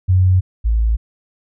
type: tone pair in turn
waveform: sine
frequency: 92.5 / 55.51 Hz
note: F#2 / A1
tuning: 0 / +16 cents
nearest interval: major sixth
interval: 884 cents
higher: first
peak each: -9 / -12 dBFS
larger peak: first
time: 0.08-0.41 / 0.64-0.97 s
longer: neither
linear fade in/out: 20 ms
effects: none